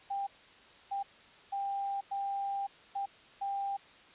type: tone bursts at uneven times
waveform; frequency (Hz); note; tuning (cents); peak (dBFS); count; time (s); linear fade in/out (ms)
sine; 794; G5; +22; -32; 6; 0.1-0.27 / 0.91-1.03 / 1.52-2.01 / 2.11-2.67 / 2.95-3.06 / 3.41-3.77; 10
effects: white hiss -57 dBFS RMS until 4.14 s + resampled to 8000 Hz